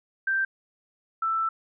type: tone pair in turn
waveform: sine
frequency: 1568 / 1326.9 Hz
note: G6 / E6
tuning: 0 / +11 cents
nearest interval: minor third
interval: 289 cents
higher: first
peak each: -22 / -23 dBFS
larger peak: first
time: 0.27-0.45 / 1.22-1.49 s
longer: second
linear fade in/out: 5 ms
effects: none